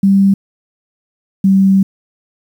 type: tone pair in turn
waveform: sine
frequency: 196 / 193.3 Hz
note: G3 / G3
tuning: 0 / -24 cents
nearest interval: unison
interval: 24 cents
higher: first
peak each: -6 dBFS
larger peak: neither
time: 0.03-0.34 / 1.44-1.83 s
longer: second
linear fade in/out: 5 ms
effects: 7-bit